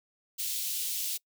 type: high-pass noise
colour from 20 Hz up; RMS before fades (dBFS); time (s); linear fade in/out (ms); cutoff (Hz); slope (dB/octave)
white; -33; 0.38-1.18; 20; 2900; 24
effects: noise-tail reverb RT60 0.1 s tail -25 dB re dry